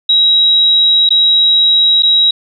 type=tone with dropouts; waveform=sine; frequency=3845 Hz; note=B7; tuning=47 cents flat; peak=-6 dBFS; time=0.09-2.31 s; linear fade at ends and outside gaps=5 ms; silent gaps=1.091-1.105 / 2.024-2.031 s; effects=none